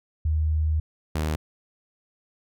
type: tone pair in turn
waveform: sine / sawtooth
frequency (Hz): 77.78 / 77.5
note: D#2 / D#2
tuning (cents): 0 / -6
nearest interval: unison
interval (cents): 6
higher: first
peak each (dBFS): -20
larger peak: neither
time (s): 0.25-0.8 / 1.15-1.36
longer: first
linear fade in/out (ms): 5
effects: none